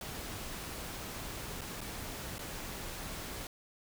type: noise with dropouts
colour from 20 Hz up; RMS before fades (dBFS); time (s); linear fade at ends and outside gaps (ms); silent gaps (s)
pink; -42; 0.01-3.47; 2; 1.61-1.615 / 1.807-1.813 / 2.383-2.391
effects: none